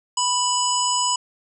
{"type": "harmonic tone with a mistuned harmonic", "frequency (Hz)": 987.8, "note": "B5", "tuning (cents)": 0, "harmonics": [1, 3, 5, 7, 8], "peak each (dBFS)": [-22, -26, -28, -26, -26], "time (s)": [0.17, 1.16], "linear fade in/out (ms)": 5, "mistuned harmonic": 5, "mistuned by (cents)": 35, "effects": []}